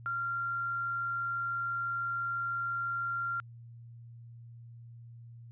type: tone with quantisation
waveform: sine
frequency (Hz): 1383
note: F6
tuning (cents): -17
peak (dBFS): -31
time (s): 0.06-3.4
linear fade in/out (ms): 0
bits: 10
effects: added 117 Hz sine -47 dBFS peak until 5.51 s + resampled to 8000 Hz